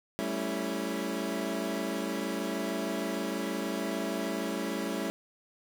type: chord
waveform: 25% pulse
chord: A dominant seventh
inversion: third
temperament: equal with one note detuned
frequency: 193.52 / 220 / 277.2 / 329.6 Hz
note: G3 / A3 / C#4 / E4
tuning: -22 / 0 / 0 / 0 cents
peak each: -33 dBFS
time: 0.19-5.1 s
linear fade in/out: 0 ms
effects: none